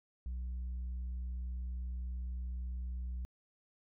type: tone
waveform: sine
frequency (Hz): 61.74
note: B1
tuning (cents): 0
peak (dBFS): -34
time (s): 0.26-3.25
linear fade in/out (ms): 0
effects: tanh soft clip ceiling -36 dBFS